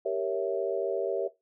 sine chord, G diminished seventh, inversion none, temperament equal, 392 / 466.2 / 554.4 / 659.3 Hz, G4 / Bb4 / Db5 / Fb5, 0 / 0 / 0 / 0 cents, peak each -32 dBFS, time 0.05-1.28 s, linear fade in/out 10 ms, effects noise-tail reverb RT60 0.2 s tail -17 dB re dry

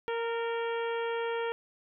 harmonic tone with a mistuned harmonic, 463.5 Hz, A#4, 10 cents flat, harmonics 1 / 2 / 3 / 4 / 5 / 6 / 7, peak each -31 / -37 / -41 / -43 / -45 / -47 / -48 dBFS, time 0.08-1.52 s, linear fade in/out 0 ms, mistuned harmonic 4, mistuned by -23 cents, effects none

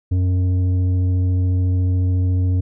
triangle tone with tanh clipping, 91.4 Hz, F#2, 21 cents flat, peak -16 dBFS, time 0.11-2.61 s, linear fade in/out 10 ms, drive 12 dB, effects none

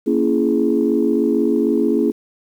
sine chord, A# half-diminished seventh, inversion none, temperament just, 233.1 / 279.7 / 335.6 / 419.5 Hz, A#3 / C#4 / E4 / G#4, 0 / +16 / +31 / +17 cents, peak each -19 dBFS, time 0.06-2.12 s, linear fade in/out 20 ms, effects tanh soft clip ceiling -4 dBFS + 8-bit

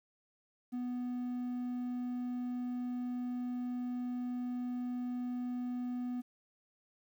triangle tone, 246.9 Hz, B3, in tune, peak -33 dBFS, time 0.72-6.22 s, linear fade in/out 20 ms, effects 11-bit

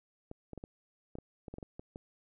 clicks, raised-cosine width 2 ms, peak -30 dBFS, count 12, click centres 0.314 / 0.533 / 0.577 / 0.639 / 1.154 / 1.186 / 1.482 / 1.54 / 1.584 / 1.628 / 1.795 / 1.959 s, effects none

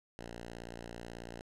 5% pulse tone, 58.27 Hz, A#1, in tune, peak -33 dBFS, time 0.19-1.41 s, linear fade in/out 0 ms, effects low-pass 9000 Hz 12 dB/octave

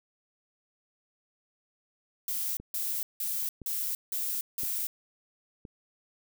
violet noise bursts, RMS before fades -32 dBFS, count 6, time 2.28-4.87 s, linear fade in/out 2 ms, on 290 ms, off 170 ms
click train, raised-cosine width 3 ms, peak -30 dBFS, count 4, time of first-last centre 2.6-5.652 s, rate 0.983 Hz
effects none

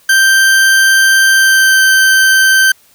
40% pulse tone with pitch glide, 1568 to 1553.6 Hz, G6 to G6, 0 to -16 cents, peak -5 dBFS, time 0.09-2.72 s, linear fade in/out 5 ms, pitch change -16 cents, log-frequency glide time 1.34-1.81 s, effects white hiss -48 dBFS RMS until 2.94 s

